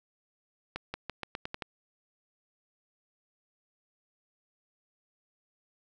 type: accelerating click train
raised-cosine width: 0.3 ms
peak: -19 dBFS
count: 8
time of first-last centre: 0.76-1.622 s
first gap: 180 ms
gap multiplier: 0.87
effects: none